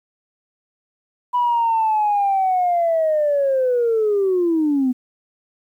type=linear sweep; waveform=sine; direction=down; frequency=987.8 to 246.9 Hz; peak=-14 dBFS; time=1.33-4.93 s; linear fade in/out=20 ms; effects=tanh soft clip ceiling -11 dBFS + 9-bit